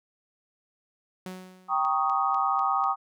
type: tone with exponential decay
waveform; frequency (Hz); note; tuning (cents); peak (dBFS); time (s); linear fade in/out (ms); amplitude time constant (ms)
sawtooth; 185; F#3; 0; -30; 1.26-2; 2; 160
type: chord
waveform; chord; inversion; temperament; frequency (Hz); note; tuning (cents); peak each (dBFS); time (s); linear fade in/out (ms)
sine; Eb dominant seventh; first; equal; 784 / 932.3 / 1108.7 / 1244.5; G5 / Bb5 / Db6 / Eb6; 0 / 0 / 0 / 0; -27 / -32 / -29 / -26; 1.68-2.96; 50
type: click train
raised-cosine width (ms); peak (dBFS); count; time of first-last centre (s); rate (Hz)
0.2; -30; 5; 1.85-2.84; 4.04
effects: none